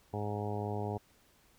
harmonic tone, 103.83 Hz, G#2, in tune, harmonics 1 / 2 / 3 / 4 / 5 / 6 / 7 / 8 / 9, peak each -37 / -42 / -45 / -40 / -46 / -47 / -43 / -44 / -49 dBFS, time 0.13-0.98 s, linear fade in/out 10 ms, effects pink hiss -66 dBFS RMS until 1.58 s

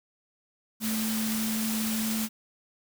sine tone in noise, 220 Hz, A3, in tune, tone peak -28 dBFS, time 0.8-2.29 s, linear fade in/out 50 ms, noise white, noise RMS -33 dBFS, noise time 0.8-2.29 s, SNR +2 dB, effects none

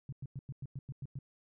sine tone bursts, 134.9 Hz, C#3, 47 cents flat, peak -38 dBFS, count 9, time 0.09-1.189 s, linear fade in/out 2 ms, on 35 ms, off 98 ms, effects none

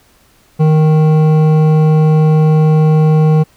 sine tone with hard clipping, 155.56 Hz, D#3, in tune, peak -8 dBFS, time 0.59-3.44 s, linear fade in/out 20 ms, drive 11 dB, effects pink hiss -50 dBFS RMS until 3.56 s

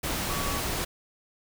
sine tone in noise, 1133 Hz, C#6, 37 cents sharp, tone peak -35 dBFS, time 0.29-0.61 s, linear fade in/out 10 ms, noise pink, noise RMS -30 dBFS, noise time 0.03-0.85 s, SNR -8 dB, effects none

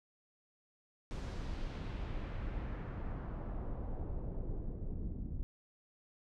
brown noise with low-pass filter sweep, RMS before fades -40 dBFS, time 1.11-5.43 s, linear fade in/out 0 ms, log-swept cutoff 6900 to 250 Hz, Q 1.1, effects none

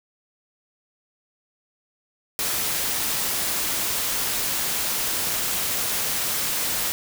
white noise, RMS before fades -25 dBFS, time 2.39-6.92 s, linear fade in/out 0 ms, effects none

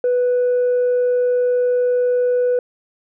sine tone, 493.9 Hz, B4, in tune, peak -12 dBFS, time 0.04-2.59 s, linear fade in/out 2 ms, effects tanh soft clip ceiling -12 dBFS

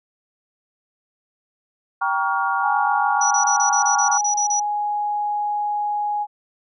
sine chord, G half-diminished seventh, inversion none, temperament just, 784 / 940.8 / 1128.9 / 1411.2 Hz, G5 / Bb5 / Db6 / F6, 0 / +16 / +31 / +18 cents, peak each -24 dBFS, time 2.01-4.18 s, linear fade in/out 10 ms
sine tone, 831 Hz, G#5, 1 cent sharp, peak -20 dBFS, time 2.61-6.27 s, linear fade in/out 50 ms
sine tone bursts, 5870 Hz, F#8, 15 cents flat, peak -19 dBFS, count 11, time 3.21-4.599 s, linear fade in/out 5 ms, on 99 ms, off 30 ms
effects none

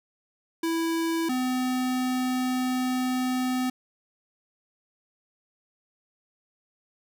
square tone pair in turn, 329.6 / 254.4 Hz, E4 / C4, 0 / -48 cents, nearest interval major third, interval 448 cents, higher first, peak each -25 dBFS, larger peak neither, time 0.63-1.29 / 1.29-3.7 s, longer second, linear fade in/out 5 ms, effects none

